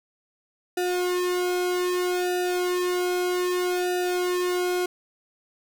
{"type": "tone with flanger", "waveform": "sawtooth", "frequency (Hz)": 359.6, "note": "F#4", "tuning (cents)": -49, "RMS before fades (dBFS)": -25, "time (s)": [0.77, 4.86], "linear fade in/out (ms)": 5, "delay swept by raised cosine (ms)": [0.92, 1.71], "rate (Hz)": 0.63, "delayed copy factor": -1, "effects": ["8-bit"]}